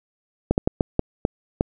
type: slowing click train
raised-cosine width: 2 ms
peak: -4 dBFS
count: 7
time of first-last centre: 0.51-1.609 s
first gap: 69 ms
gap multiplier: 1.39
effects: none